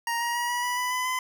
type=tone with pitch steps; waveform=25% pulse; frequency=935 / 946.4 / 958 / 969.7 / 981.5 / 993.5 / 1005.6 / 1017.9 Hz; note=A#5 / A#5 / A#5 / B5 / B5 / B5 / B5 / C6; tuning=+5 / +26 / +47 / -32 / -11 / +10 / +31 / -48 cents; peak=-22 dBFS; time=0.07-1.19 s; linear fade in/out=2 ms; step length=140 ms; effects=none